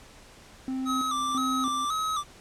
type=tone with tremolo; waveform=triangle; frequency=261.6 Hz; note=C4; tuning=in tune; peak=-26 dBFS; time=0.68-1.85 s; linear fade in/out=0 ms; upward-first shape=square; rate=1.5 Hz; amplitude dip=70%
type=tone with vibrato; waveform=square; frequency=1225 Hz; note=D#6; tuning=27 cents flat; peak=-27 dBFS; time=0.85-2.24 s; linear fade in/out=50 ms; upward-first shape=square; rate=1.9 Hz; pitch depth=71 cents each way
effects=pink hiss -51 dBFS RMS until 2.4 s + low-pass 9000 Hz 12 dB/octave